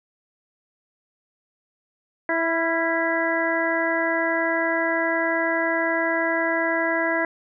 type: harmonic tone with a mistuned harmonic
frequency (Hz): 329.6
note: E4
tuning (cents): 0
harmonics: 1 / 2 / 3 / 4 / 5 / 6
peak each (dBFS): -27 / -25 / -29 / -34 / -26 / -27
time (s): 2.29-7.25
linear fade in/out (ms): 2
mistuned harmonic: 4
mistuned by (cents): +53
effects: none